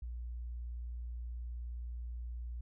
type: tone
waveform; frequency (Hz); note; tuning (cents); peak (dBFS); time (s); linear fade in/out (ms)
sine; 59.5; A#1; +36; -39; 0.02-2.61; 5
effects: none